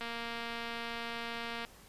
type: click train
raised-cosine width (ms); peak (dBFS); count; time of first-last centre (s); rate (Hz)
0.3; -24; 383; 0.01-1.649; 233
effects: pink hiss -57 dBFS RMS until 1.88 s + resampled to 32000 Hz